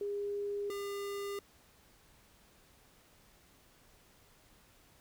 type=tone pair in turn; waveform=sine / square; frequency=406.6 / 401.9 Hz; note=G#4 / G4; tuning=-37 / +43 cents; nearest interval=unison; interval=20 cents; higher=first; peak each=-34 / -38 dBFS; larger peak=first; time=0.01-0.7 / 0.7-1.39 s; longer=neither; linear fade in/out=2 ms; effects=pink hiss -64 dBFS RMS until 5 s